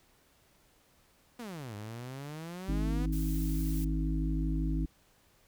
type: exponential two-way sweep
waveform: sawtooth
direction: down then up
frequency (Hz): 252.2 to 101.3 to 252.2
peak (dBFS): -36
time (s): 1.39-3.06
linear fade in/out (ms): 5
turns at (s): 1.75
type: harmonic tone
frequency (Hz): 52.6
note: G#1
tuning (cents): +23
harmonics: 1 / 3 / 5 / 6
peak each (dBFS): -30 / -35 / -37 / -38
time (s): 2.68-4.86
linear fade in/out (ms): 10
type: noise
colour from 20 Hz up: blue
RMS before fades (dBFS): -46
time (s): 3.12-3.85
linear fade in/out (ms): 10
effects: pink hiss -66 dBFS RMS until 5.47 s